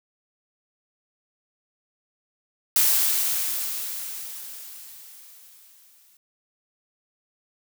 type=noise with exponential decay; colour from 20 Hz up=blue; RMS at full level=-18 dBFS; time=2.76-6.17 s; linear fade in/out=2 ms; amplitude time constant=740 ms; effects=none